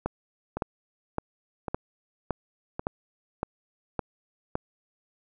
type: two click trains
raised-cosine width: 1 ms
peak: -13 / -17 dBFS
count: 9 / 3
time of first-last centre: 0.06-4.554 / 0.57-2.795 s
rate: 1.78 / 0.899 Hz
effects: none